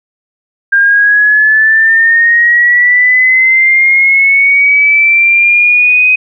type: linear sweep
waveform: sine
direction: up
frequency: 1597 to 2517 Hz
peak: -4 dBFS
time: 0.72-6.16 s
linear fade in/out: 10 ms
effects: none